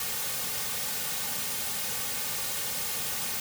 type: noise with comb filter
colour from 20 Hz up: white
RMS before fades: -32 dBFS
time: 0-3.4 s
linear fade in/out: 2 ms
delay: 3 ms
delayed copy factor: -0.8
effects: none